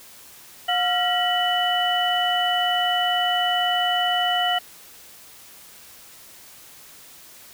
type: tone cluster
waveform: sine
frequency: 719 / 1379 / 1920 / 2978 Hz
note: F#5 / F6 / B6 / F#7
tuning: -50 / -22 / -49 / +11 cents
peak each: -22 / -29 / -28 / -23 dBFS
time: 0.68-4.59 s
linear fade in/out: 10 ms
effects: white hiss -46 dBFS RMS until 7.53 s